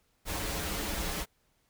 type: noise with comb filter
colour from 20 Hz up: pink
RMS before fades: -34 dBFS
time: 0.25-1.26 s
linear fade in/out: 50 ms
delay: 8 ms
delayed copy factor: -0.75
effects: pink hiss -72 dBFS RMS until 1.69 s